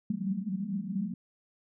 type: band-pass noise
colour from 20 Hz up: pink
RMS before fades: -33 dBFS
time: 0.1-1.14 s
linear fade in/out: 5 ms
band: 180 to 220 Hz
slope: 96 dB/octave
effects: none